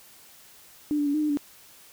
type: tone with pitch steps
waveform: sine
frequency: 297.1 / 291.3 / 285.1 / 305.1 / 301.5 / 288.8 Hz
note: D4 / D4 / C#4 / D#4 / D4 / D4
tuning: +20 / -14 / +49 / -34 / +46 / -29 cents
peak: -22 dBFS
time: 0.91-1.372 s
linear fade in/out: 0 ms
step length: 77 ms
effects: white hiss -52 dBFS RMS until 1.92 s